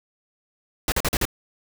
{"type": "noise bursts", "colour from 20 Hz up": "pink", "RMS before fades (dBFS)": -22, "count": 5, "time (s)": [0.88, 1.253], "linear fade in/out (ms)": 2, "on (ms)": 41, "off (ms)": 42, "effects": []}